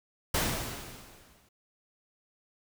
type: noise with exponential decay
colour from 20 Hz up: pink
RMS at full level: -26 dBFS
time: 0.34-1.49 s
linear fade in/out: 5 ms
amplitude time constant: 250 ms
effects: none